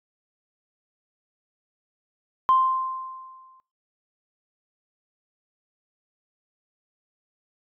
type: tone with exponential decay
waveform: sine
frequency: 1045 Hz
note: C6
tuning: 2 cents flat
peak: -13 dBFS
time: 2.49-3.6 s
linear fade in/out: 0 ms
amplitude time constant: 240 ms
effects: noise-tail reverb RT60 0.4 s tail -23 dB re dry + tanh soft clip ceiling -9 dBFS